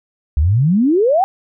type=exponential sweep; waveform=sine; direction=up; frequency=67 to 803 Hz; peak=-10 dBFS; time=0.37-1.24 s; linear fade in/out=0 ms; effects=none